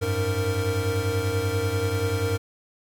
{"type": "tone cluster", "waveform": "square", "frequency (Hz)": [93.5, 103.8, 463.1], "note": ["F#2", "G#2", "A#4"], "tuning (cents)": [19, 0, -11], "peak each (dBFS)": -28, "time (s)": [0.01, 2.38], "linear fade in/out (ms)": 20, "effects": []}